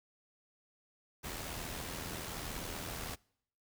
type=noise with amplitude modulation; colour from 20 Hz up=pink; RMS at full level=-40 dBFS; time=1.23-3.16 s; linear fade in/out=20 ms; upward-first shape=sine; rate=81 Hz; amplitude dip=45%; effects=noise-tail reverb RT60 0.7 s tail -26 dB re dry